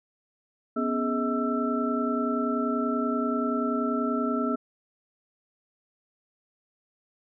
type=tone cluster; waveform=sine; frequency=245.9 / 276.3 / 419.6 / 638 / 1331 Hz; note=B3 / C#4 / G#4 / D#5 / E6; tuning=-7 / -6 / +18 / +43 / +16 cents; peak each=-27 / -32 / -32 / -34 / -31 dBFS; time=0.76-4.56 s; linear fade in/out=10 ms; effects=none